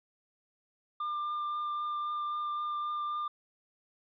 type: tone with vibrato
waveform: triangle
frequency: 1196 Hz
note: D6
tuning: 31 cents sharp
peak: -30 dBFS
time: 1-3.28 s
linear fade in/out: 5 ms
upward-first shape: triangle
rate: 3.8 Hz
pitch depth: 12 cents each way
effects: resampled to 11025 Hz + 12-bit